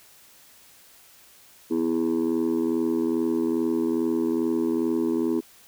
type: chord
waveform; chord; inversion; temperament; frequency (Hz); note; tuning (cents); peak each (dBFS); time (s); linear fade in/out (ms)
sine; E major; second; just; 247.2 / 329.6 / 412; B3 / E4 / G#4; +2 / 0 / -14; -24 / -22 / -26; 1.7-5.41; 20
effects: tanh soft clip ceiling -17 dBFS + white hiss -53 dBFS RMS until 5.67 s